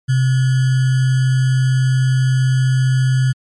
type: tone with sample-and-hold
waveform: sine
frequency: 130 Hz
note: C3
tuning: 11 cents flat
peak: -11 dBFS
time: 0.08-3.33 s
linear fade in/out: 20 ms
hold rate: 1575 Hz
effects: MP3 48 kbps